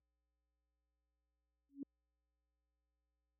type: tone with exponential growth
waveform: sine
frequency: 278.8 Hz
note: C#4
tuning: 10 cents sharp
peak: -38 dBFS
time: 1.69-1.83 s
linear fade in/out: 2 ms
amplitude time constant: 29 ms
effects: added 60 Hz sine -70 dBFS peak until 3.39 s + high-pass 150 Hz 12 dB/octave